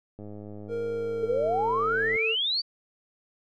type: click train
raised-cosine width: 2 ms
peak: -29 dBFS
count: 206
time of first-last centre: 0.19-2.161 s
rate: 104 Hz
type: tone with pitch glide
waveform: triangle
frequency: 466.2 to 444.9 Hz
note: A#4 to A4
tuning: 0 to +19 cents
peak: -26 dBFS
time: 0.68-2.36 s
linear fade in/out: 50 ms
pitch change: -81 cents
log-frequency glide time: 0.82-2.12 s
type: exponential sweep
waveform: sine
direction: up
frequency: 419.1 to 4699 Hz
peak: -24 dBFS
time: 1.22-2.62 s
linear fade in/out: 20 ms
effects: none